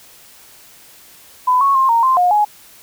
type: tone with pitch steps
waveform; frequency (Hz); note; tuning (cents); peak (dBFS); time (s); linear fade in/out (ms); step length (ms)
sine; 1004 / 1105 / 1061 / 925 / 1045 / 717 / 837; B5 / C#6 / C6 / A#5 / C6 / F5 / G#5; +28 / -6 / +24 / -14 / -2 / +45 / +13; -10; 1.47-2.45; 10; 140
effects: white hiss -44 dBFS RMS until 2.82 s